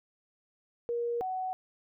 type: tone pair in turn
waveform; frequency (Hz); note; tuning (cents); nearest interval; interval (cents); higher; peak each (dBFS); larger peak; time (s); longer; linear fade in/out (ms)
sine; 473.2 / 747.3; A#4 / F#5; +26 / +17; minor sixth; 791; second; -29 / -31; first; 0.89-1.21 / 1.21-1.53; neither; 0
effects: none